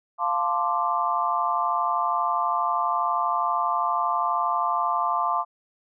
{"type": "chord", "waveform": "sine", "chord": "D minor seventh", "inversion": "first", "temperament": "equal with one note detuned", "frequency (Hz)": [698.5, 880, 1042.3, 1174.7], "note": ["F5", "A5", "C6", "D6"], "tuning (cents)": [0, 0, -7, 0], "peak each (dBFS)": [-28, -28, -26, -26], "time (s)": [0.18, 5.45], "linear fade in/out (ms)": 50, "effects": []}